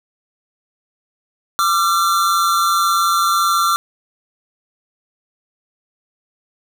square tone pair together, 1183 / 1361.4 Hz, D6 / F6, +12 / -45 cents, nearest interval major second, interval 243 cents, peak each -17 dBFS, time 1.59-3.76 s, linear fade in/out 0 ms, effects none

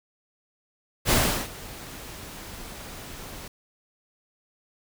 pink noise with ADSR envelope, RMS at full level -19 dBFS, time 1.05-3.48 s, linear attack 61 ms, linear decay 370 ms, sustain -21 dB, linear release 4 ms, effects none

